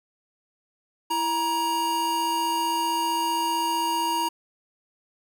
square tone pair together, 333.4 / 944.7 Hz, E4 / A#5, +20 / +23 cents, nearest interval octave + tritone, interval 1803 cents, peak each -33 / -24 dBFS, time 1.1-4.29 s, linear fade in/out 10 ms, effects none

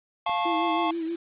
square chord, F augmented, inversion none, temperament just, 698.5 / 873.1 / 1091.3 Hz, F5 / A5 / C#6, 0 / -14 / -27 cents, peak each -29 dBFS, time 0.26-0.91 s, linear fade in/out 5 ms
click, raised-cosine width 1 ms, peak -27 dBFS, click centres 0.295 s
sine tone with vibrato, 329.6 Hz, E4, in tune, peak -27 dBFS, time 0.45-1.16 s, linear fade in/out 10 ms, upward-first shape sine, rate 6.3 Hz, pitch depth 51 cents each way
effects resampled to 8000 Hz + 8-bit

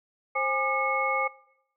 sine tone cluster, 529 / 822 / 1200 / 2186 Hz, C5 / G#5 / D6 / C#7, +19 / -18 / +37 / -25 cents, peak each -31 / -31 / -29 / -29 dBFS, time 0.35-1.28 s, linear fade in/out 10 ms, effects noise-tail reverb RT60 0.8 s tail -21 dB re dry

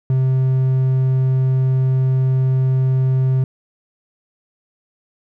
triangle tone, 130.81 Hz, C3, in tune, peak -11 dBFS, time 0.1-3.44 s, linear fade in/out 2 ms, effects none

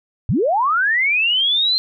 sine linear sweep, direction up, 79.7 to 4177 Hz, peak -14 dBFS, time 0.29-1.78 s, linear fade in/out 0 ms, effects none

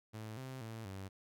sawtooth tone with pitch steps, 109.2 / 130.9 / 112.1 / 96.4 Hz, A2 / C3 / A2 / G2, -13 / +1 / +33 / -28 cents, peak -40 dBFS, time 0.13-1.09 s, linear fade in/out 20 ms, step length 240 ms, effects none

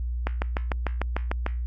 click train, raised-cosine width 0.5 ms, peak -11 dBFS, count 9, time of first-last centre 0.27-1.464 s, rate 6.7 Hz, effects added 60 Hz sine -26 dBFS peak until 1.66 s + Opus 48 kbps

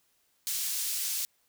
pink high-pass noise, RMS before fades -32 dBFS, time 0.47-1.25 s, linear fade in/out 0 ms, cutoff 5200 Hz, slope 12 dB/octave, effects white hiss -71 dBFS RMS until 1.48 s

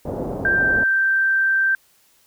white low-pass noise, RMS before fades -27 dBFS, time 0.05-0.84 s, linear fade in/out 10 ms, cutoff 640 Hz, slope 24 dB/octave
sine tone with pitch glide, 1577 to 1566.1 Hz, G6 to G6, +10 to -2 cents, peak -15 dBFS, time 0.45-1.75 s, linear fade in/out 2 ms, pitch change -12 cents, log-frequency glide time 0.59-0.65 s
effects white hiss -58 dBFS RMS until 2.26 s

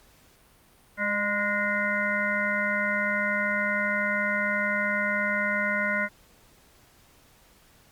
harmonic tone with a mistuned harmonic, 206.8 Hz, G#3, 7 cents flat, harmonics 1 / 3 / 5 / 7 / 9 / 10, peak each -33 / -32 / -35 / -28 / -31 / -30 dBFS, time 0.97-6.09 s, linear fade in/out 50 ms, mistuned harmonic 3, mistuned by -32 cents, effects pink hiss -58 dBFS RMS until 7.91 s + Opus 48 kbps

